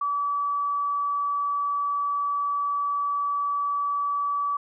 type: tone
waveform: sine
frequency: 1148 Hz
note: D6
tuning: 40 cents flat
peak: -23 dBFS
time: 0.01-4.57 s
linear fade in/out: 5 ms
effects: none